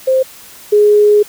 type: tone pair in turn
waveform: sine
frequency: 523.3 / 417 Hz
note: C5 / G#4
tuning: 0 / +7 cents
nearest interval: major third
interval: 393 cents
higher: first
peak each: -8 / -5 dBFS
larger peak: second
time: 0.07-0.23 / 0.72-1.23 s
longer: second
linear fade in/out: 10 ms
effects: white hiss -37 dBFS RMS until 1.28 s